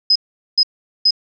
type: tone bursts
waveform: sine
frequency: 5050 Hz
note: D#8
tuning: 25 cents sharp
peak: -9 dBFS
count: 3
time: 0.1-1.108 s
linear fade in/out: 5 ms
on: 56 ms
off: 420 ms
effects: none